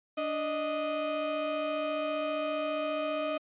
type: tone pair together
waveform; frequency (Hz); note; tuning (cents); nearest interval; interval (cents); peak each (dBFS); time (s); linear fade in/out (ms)
35% pulse; 293.7 / 622.3; D4 / D#5; 0 / 0; octave + minor second; 1300; -35 / -29; 0.17-3.38; 10
effects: resampled to 8000 Hz